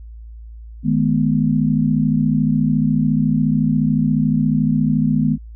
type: chord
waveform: sine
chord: G# minor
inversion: second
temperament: equal with one note detuned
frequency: 155.56 / 212.8 / 246.9 Hz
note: D#3 / G#3 / B3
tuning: 0 / +42 / 0 cents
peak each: -18 dBFS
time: 0.83-5.38 s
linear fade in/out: 50 ms
effects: added 56 Hz sine -33 dBFS peak until 5.55 s